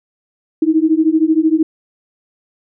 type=beating tone pair; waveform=sine; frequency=311.1 / 324.1 Hz; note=D#4 / E4; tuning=0 / -29 cents; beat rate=13 Hz; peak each=-13 dBFS; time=0.62-1.63 s; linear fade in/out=5 ms; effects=none